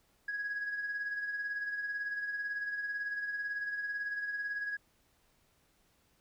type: tone with tremolo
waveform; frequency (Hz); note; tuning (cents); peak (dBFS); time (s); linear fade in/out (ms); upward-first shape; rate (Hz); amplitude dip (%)
sine; 1661.2; G#6; 0; -31; 0.28-4.77; 5; sine; 18; 50
effects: tanh soft clip ceiling -30 dBFS + pink hiss -71 dBFS RMS until 6.2 s